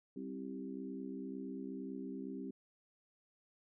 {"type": "harmonic tone with a mistuned harmonic", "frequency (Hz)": 65.41, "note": "C2", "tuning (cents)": 0, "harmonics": [3, 4, 5, 6], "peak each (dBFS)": [-47, -44, -50, -49], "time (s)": [0.16, 2.51], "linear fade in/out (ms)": 5, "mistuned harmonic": 4, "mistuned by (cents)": 22, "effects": []}